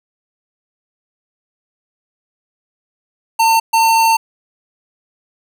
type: tone bursts at uneven times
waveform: square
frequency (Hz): 903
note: A5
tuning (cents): +45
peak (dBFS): -10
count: 2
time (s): 3.39-3.6 / 3.73-4.17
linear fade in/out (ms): 10
effects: none